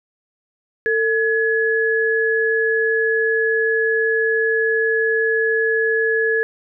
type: tone pair together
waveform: sine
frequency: 448.7 / 1694 Hz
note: A4 / G#6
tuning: +34 / +34 cents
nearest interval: octave + major seventh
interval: 2300 cents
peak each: -18 dBFS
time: 0.86-6.43 s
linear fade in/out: 0 ms
effects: none